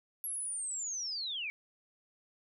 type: linear sweep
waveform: sine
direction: down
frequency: 11400 to 2217 Hz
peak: -35 dBFS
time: 0.24-1.5 s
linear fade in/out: 0 ms
effects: none